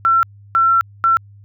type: tone bursts at uneven times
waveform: sine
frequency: 1351 Hz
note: E6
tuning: 42 cents sharp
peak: -10 dBFS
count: 3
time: 0.05-0.23 / 0.55-0.81 / 1.04-1.17 s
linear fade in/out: 0 ms
effects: added 101 Hz sine -40 dBFS peak until 1.44 s